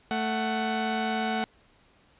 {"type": "tone pair together", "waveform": "sawtooth", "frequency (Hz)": [220.8, 742.7], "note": ["A3", "F#5"], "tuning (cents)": [6, 6], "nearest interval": "octave + major sixth", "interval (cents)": 2100, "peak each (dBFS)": -25, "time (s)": [0.11, 1.44], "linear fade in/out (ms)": 0, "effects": ["pink hiss -61 dBFS RMS until 2.19 s", "resampled to 8000 Hz"]}